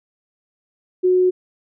sine tone, 366.2 Hz, F#4, 18 cents flat, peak -12 dBFS, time 1.03-1.31 s, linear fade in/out 20 ms, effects none

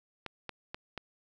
clicks, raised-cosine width 0.3 ms, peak -22 dBFS, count 4, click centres 0.263 / 0.493 / 0.745 / 0.977 s, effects none

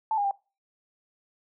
sine tone with pitch steps, 880 / 813 / 793 Hz, A5 / G#5 / G5, 0 / -37 / +20 cents, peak -23 dBFS, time 0.11-0.311 s, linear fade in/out 2 ms, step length 67 ms, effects noise-tail reverb RT60 0.3 s tail -22 dB re dry

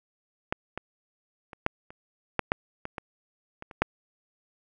clicks, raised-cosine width 0.5 ms, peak -11 / -18 / -27 / -8 / -29 / -8 / -7 / -19 / -19 / -24 / -28 / -6 dBFS, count 12, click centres 0.525 / 0.776 / 1.532 / 1.664 / 1.905 / 2.393 / 2.519 / 2.854 / 2.982 / 3.624 / 3.712 / 3.82 s, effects none

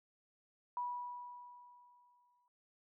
sine tone with exponential decay, 977 Hz, B5, 19 cents flat, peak -35 dBFS, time 0.77-2.48 s, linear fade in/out 1 ms, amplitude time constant 370 ms, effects none

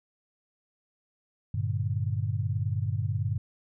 sine chord, G minor, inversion none, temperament equal, 98 / 116.54 / 146.83 Hz, G2 / Bb2 / D3, 0 / 0 / 0 cents, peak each -29 / -30 / -34 dBFS, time 1.54-3.38 s, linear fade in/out 5 ms, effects none

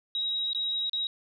sine tone with dropouts, 3822 Hz, A#7, 43 cents sharp, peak -27 dBFS, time 0.15-1.07 s, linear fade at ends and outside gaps 1 ms, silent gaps 0.532-0.548 / 0.896-0.932 s, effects none

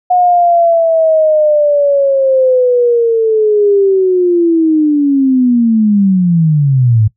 sine linear sweep, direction down, 727 to 103.83 Hz, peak -6 dBFS, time 0.1-7.08 s, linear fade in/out 10 ms, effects noise-tail reverb RT60 0.1 s tail -18 dB re dry

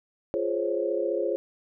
sine chord, Db major seventh, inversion first, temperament just, 346.5 / 415.8 / 519.7 / 554.4 Hz, F4 / Ab4 / C5 / Db5, -14 / +2 / -12 / 0 cents, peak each -30 dBFS, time 0.34-1.36 s, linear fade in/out 0 ms, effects none

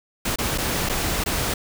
pink noise with dropouts, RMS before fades -24 dBFS, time 0.25-1.54 s, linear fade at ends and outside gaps 5 ms, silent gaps 0.359-0.385 / 0.578-0.582 / 0.89-0.895 / 1.239-1.26 s, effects none

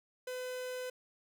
45% pulse tone, 505 Hz, B4, 39 cents sharp, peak -38 dBFS, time 0.27-0.9 s, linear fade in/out 5 ms, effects none

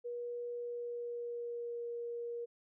sine tone with pitch glide, 480.7 to 472.7 Hz, B4 to A#4, -47 to +24 cents, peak -38 dBFS, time 0.04-2.46 s, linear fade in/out 20 ms, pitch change -29 cents, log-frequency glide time 0.5-1.85 s, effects none

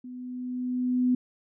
sine tone with level ramp, 250.3 Hz, B3, 23 cents sharp, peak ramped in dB -38 to -19 dBFS, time 0.04-1.15 s, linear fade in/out 5 ms, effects none

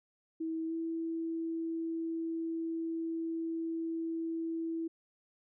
sine tone with pitch glide, 323.3 to 328.4 Hz, E4 to E4, -34 to -6 cents, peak -33 dBFS, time 0.4-4.88 s, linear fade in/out 10 ms, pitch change +28 cents, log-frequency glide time 0.67-0.73 s, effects none

